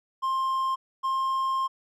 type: tone pair in turn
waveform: triangle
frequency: 1057 / 1061.3 Hz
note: C6 / C6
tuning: +17 / +24 cents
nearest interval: unison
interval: 7 cents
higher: second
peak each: -22 dBFS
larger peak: neither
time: 0.22-0.76 / 1.03-1.68 s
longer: second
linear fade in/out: 20 ms
effects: none